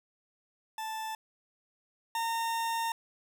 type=tone pair in turn; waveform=40% pulse; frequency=880 / 915.8 Hz; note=A5 / A#5; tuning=0 / -31 cents; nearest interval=minor second; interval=69 cents; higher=second; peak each=-34 / -29 dBFS; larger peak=second; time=0.78-1.15 / 2.15-2.92 s; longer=second; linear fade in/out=2 ms; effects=none